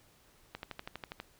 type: click train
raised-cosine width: 0.3 ms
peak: -24 dBFS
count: 9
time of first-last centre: 0.55-1.2 s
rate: 12.3 Hz
effects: pink hiss -64 dBFS RMS until 1.39 s